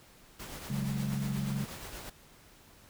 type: noise with tremolo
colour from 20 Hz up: pink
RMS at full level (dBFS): -42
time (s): 0.39-2.1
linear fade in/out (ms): 10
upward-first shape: triangle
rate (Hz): 8.4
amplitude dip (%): 45
type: chord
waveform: sine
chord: C# suspended fourth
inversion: none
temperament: just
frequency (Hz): 138.59 / 184.79 / 207.9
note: C#3 / F#3 / G#3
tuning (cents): 0 / -2 / +2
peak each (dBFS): -33 / -38 / -35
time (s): 0.7-1.65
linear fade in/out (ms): 5
effects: pink hiss -58 dBFS RMS until 2.89 s